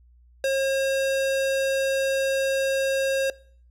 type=tone with low-pass filter; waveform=square; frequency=539 Hz; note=C#5; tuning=49 cents flat; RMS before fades=-23 dBFS; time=0.44-3.3 s; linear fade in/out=2 ms; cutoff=11000 Hz; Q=0.71; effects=noise-tail reverb RT60 0.5 s tail -22 dB re dry + added 60 Hz sine -52 dBFS peak until 3.7 s